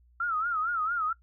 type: tone with vibrato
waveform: sine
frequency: 1333 Hz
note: E6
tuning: 19 cents sharp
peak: -26 dBFS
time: 0.2-1.13 s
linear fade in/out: 5 ms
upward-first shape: sine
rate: 4.4 Hz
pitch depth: 130 cents each way
effects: noise-tail reverb RT60 0.1 s tail -20 dB re dry + added 60 Hz sine -58 dBFS peak until 1.22 s